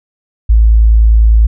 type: tone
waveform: sine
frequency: 55 Hz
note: A1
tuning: in tune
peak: -3 dBFS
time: 0.49-1.47 s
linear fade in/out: 10 ms
effects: none